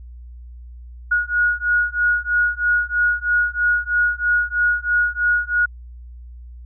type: beating tone pair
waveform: sine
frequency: 1447 / 1450.1 Hz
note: F#6 / F#6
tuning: -39 / -35 cents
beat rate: 3.1 Hz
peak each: -19 dBFS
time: 1.11-5.66 s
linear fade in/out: 10 ms
effects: added 60 Hz sine -35 dBFS peak until 6.65 s